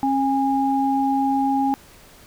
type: tone pair together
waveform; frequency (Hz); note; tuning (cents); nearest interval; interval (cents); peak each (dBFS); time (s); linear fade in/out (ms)
sine; 270.6 / 819.8; C#4 / G#5; -42 / -23; octave + perfect fifth; 1919; -20; 0.03-1.74; 0
effects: pink hiss -48 dBFS RMS until 2.26 s